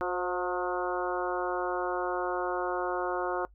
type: harmonic tone with a mistuned harmonic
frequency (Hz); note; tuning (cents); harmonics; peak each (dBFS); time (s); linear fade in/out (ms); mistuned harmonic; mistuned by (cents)
180; F#3; -47; 2 / 3 / 4 / 5 / 6 / 7 / 8; -33 / -35 / -36 / -37 / -38 / -38 / -39; 0.01-3.45; 0; 3; -30
effects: noise-tail reverb RT60 0.1 s tail -21 dB re dry + added 50 Hz sine -54 dBFS peak until 3.54 s